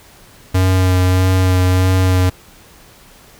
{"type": "tone with vibrato", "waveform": "square", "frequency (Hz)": 92.5, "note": "F#2", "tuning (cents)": 0, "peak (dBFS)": -11, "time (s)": [0.54, 2.3], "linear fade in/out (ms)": 10, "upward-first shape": "sine", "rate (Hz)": 1.6, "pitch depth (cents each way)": 16, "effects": ["pink hiss -44 dBFS RMS until 3.39 s"]}